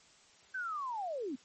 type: linear sweep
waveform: sine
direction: down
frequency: 1568 to 232.1 Hz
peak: -35 dBFS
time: 0.54-1.36 s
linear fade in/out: 10 ms
effects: white hiss -62 dBFS RMS until 1.44 s + MP3 32 kbps